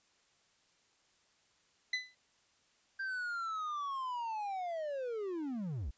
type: tone with exponential decay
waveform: 30% pulse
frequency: 2006 Hz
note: B6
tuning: 26 cents sharp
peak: -26 dBFS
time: 1.93-2.15 s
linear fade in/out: 5 ms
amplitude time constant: 46 ms
type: linear sweep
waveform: triangle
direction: down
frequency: 1587 to 49 Hz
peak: -34 dBFS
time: 2.99-5.91 s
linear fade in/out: 10 ms
effects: white hiss -71 dBFS RMS until 5.97 s + resampled to 16000 Hz